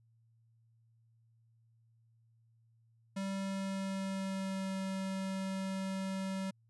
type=tone with pitch glide; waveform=square; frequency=194.4 to 191.61 Hz; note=G3 to G3; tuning=-14 to -39 cents; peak=-36 dBFS; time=3.16-6.51 s; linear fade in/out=10 ms; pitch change=-25 cents; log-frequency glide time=3.34-4.75 s; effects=added 114 Hz sine -66 dBFS peak until 6.69 s + resampled to 24000 Hz